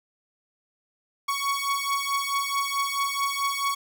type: beating tone pair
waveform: sawtooth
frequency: 1113 / 1117.6 Hz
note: C#6 / C#6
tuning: +7 / +14 cents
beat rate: 4.6 Hz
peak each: -24 dBFS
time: 1.28-3.75 s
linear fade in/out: 10 ms
effects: none